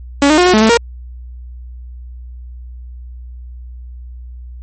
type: tone with pitch steps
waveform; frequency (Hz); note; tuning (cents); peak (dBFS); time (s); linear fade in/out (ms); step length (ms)
sawtooth; 282.3 / 306.8 / 357.6 / 363.2 / 216.1 / 221 / 468.6; C#4 / D#4 / F4 / F#4 / A3 / A3 / A#4; +32 / -24 / +41 / -32 / -31 / +8 / +9; -3; 0.22-0.773; 2; 79
effects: added 61 Hz sine -28 dBFS peak until 4.62 s + MP3 32 kbps